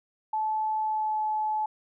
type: tone with pitch glide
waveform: sine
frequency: 867 to 860 Hz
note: A5 to A5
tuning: -26 to -40 cents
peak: -25 dBFS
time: 0.33-1.66 s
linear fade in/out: 5 ms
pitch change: -14 cents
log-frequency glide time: 0.8-1.21 s
effects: none